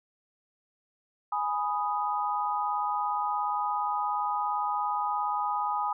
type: chord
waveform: sine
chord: G# minor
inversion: none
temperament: equal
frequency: 830.6 / 987.8 / 1244.5 Hz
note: G#5 / B5 / D#6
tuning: 0 / 0 / 0 cents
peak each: -30 / -32 / -31 dBFS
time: 1.32-5.93 s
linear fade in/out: 5 ms
effects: none